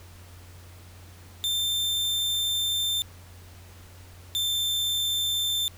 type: tone pair in turn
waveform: 40% pulse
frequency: 3576 / 3562 Hz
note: A7 / A7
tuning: +27 / +21 cents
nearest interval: unison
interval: 6 cents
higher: first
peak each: -23 dBFS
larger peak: neither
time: 1.44-3.02 / 4.35-5.68 s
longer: first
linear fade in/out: 0 ms
effects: added 89 Hz sine -46 dBFS peak until 5.77 s + pink hiss -52 dBFS RMS until 5.77 s